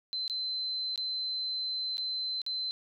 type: tone with dropouts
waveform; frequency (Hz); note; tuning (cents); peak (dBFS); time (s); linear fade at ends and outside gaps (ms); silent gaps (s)
sine; 4070; C8; -49; -31; 0.13-2.71; 0; 0.279-0.298 / 0.959-0.977 / 1.971-1.981 / 2.417-2.464
effects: none